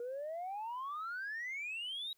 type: exponential sweep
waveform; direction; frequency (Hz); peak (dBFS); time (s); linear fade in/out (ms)
sine; up; 470 to 3868; -37; 0-2.13; 2
effects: tanh soft clip ceiling -36 dBFS + white hiss -75 dBFS RMS until 2.17 s